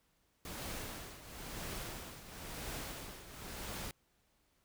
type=noise with tremolo; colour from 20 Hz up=pink; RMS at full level=-42 dBFS; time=0.45-3.91 s; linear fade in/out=2 ms; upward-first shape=triangle; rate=0.98 Hz; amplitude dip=75%; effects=pink hiss -75 dBFS RMS until 4.64 s